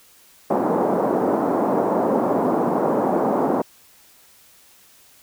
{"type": "band-pass noise", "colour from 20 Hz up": "pink", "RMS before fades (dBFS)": -20, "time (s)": [0.5, 3.62], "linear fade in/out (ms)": 5, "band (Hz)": [220, 940], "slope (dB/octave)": 24, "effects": ["white hiss -52 dBFS RMS until 5.22 s"]}